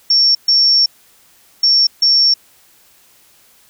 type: tone bursts at uneven times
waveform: sine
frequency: 5470 Hz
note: F8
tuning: 37 cents flat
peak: -8 dBFS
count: 4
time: 0.1-0.35 / 0.48-0.86 / 1.63-1.87 / 2.02-2.34 s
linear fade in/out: 5 ms
effects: white hiss -50 dBFS RMS until 3.69 s